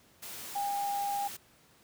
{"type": "tone in noise", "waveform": "sine", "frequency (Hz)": 806, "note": "G5", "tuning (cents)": 48, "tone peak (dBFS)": -30, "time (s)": [0.55, 1.28], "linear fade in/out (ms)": 10, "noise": "white", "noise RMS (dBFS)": -43, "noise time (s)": [0.22, 1.37], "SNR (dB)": 10, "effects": ["pink hiss -62 dBFS RMS until 1.83 s", "high-pass 80 Hz 12 dB/octave"]}